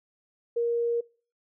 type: tone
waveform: sine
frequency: 470 Hz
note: A#4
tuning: 14 cents sharp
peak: -23 dBFS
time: 0.56-1.01 s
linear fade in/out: 10 ms
effects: noise-tail reverb RT60 0.4 s tail -24 dB re dry